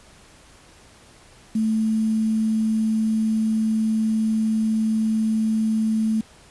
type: tone with quantisation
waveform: sine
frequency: 219.8 Hz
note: A3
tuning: 2 cents flat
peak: -18 dBFS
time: 1.55-6.21 s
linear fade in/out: 5 ms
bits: 7
effects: pink hiss -50 dBFS RMS until 6.5 s + resampled to 24000 Hz